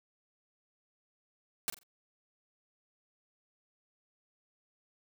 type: noise with echo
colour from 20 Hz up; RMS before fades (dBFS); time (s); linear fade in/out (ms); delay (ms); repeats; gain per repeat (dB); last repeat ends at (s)
white; -32; 1.68-1.7; 0; 44; 3; -12; 1.832
effects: none